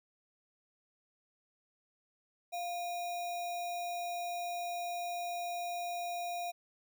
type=tone with sample-and-hold; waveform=sine; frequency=698.5 Hz; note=F5; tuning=in tune; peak=-35 dBFS; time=2.52-6.52 s; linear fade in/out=20 ms; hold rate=3150 Hz; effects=none

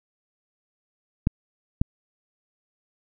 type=clicks; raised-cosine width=5 ms; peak=-7 dBFS; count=2; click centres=1.271 / 1.815 s; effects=none

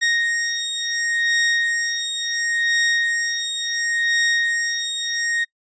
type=beating tone pair; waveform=sawtooth; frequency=1864.7 / 1865.41 Hz; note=A#6 / A#6; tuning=0 / +1 cents; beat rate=0.71 Hz; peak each=-19 / -18 dBFS; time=0.01-5.45 s; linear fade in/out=20 ms; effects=noise-tail reverb RT60 0.1 s tail -25 dB re dry + resampled to 16000 Hz

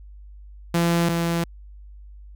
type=tone pair in turn; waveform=sawtooth; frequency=169.9 / 168.82 Hz; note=F3 / E3; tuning=-47 / +42 cents; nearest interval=unison; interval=11 cents; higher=first; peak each=-14 / -17 dBFS; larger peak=first; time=0.74-1.09 / 1.09-1.44 s; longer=neither; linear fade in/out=5 ms; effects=added 50 Hz sine -40 dBFS peak until 2.35 s

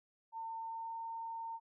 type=tone with pitch glide; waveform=sine; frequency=904 to 911.3 Hz; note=A5 to A#5; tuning=+47 to -39 cents; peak=-40 dBFS; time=0.32-1.6 s; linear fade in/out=50 ms; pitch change=+14 cents; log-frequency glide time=0.6-0.96 s; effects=none

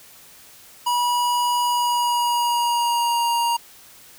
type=tone with pitch glide; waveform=square; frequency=970 to 940.8 Hz; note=B5 to A#5; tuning=-31 to +16 cents; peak=-19 dBFS; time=0.86-3.57 s; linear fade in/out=10 ms; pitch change=-53 cents; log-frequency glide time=1.64-3.27 s; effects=white hiss -47 dBFS RMS until 4.18 s

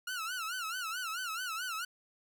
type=tone with vibrato; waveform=sawtooth; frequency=1396.9 Hz; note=F6; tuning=in tune; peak=-32 dBFS; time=0.07-1.85 s; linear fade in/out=5 ms; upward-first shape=sine; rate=4.6 Hz; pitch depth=150 cents each way; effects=none

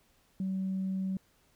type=tone; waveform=sine; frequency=190 Hz; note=F#3; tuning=46 cents sharp; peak=-29 dBFS; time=0.4-1.17 s; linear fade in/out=2 ms; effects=tanh soft clip ceiling -26 dBFS + pink hiss -68 dBFS RMS until 1.55 s

